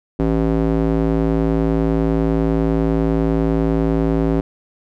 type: tone with band-pass filter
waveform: square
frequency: 55 Hz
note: A1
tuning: in tune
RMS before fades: -17 dBFS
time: 0.19-4.41 s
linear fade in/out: 5 ms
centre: 320 Hz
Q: 1.3
effects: none